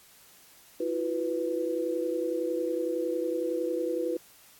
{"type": "chord", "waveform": "sine", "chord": "E suspended second", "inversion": "none", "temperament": "equal with one note detuned", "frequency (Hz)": [329.6, 360.5, 493.9], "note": ["E4", "F#4", "B4"], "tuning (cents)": [0, -45, 0], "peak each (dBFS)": [-32, -33, -30], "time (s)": [0.8, 4.17], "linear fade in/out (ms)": 5, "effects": ["white hiss -56 dBFS RMS until 4.59 s", "AAC 64 kbps"]}